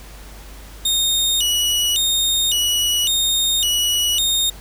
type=tone with vibrato; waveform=sawtooth; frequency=3286 Hz; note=G#7; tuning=19 cents flat; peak=-13 dBFS; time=0.85-4.5 s; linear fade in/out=5 ms; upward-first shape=square; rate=0.9 Hz; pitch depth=200 cents each way; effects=added 50 Hz sine -37 dBFS peak until 4.6 s + pink hiss -42 dBFS RMS until 4.6 s